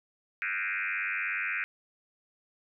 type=tone with frequency modulation; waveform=sine; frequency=1975.5 Hz; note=B6; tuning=in tune; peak=-29 dBFS; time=0.42-1.64 s; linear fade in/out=0 ms; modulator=96.7 Hz; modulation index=5.8; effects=none